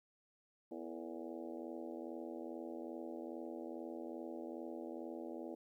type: harmonic tone with a mistuned harmonic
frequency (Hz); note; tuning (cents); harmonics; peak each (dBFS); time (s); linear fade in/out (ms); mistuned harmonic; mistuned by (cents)
82.41; E2; 0; 3 / 4 / 5 / 6 / 7 / 8 / 9 / 10; -50 / -47 / -53 / -53 / -52 / -58 / -58 / -61; 0.71-5.55; 5; 5; +85
effects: 13-bit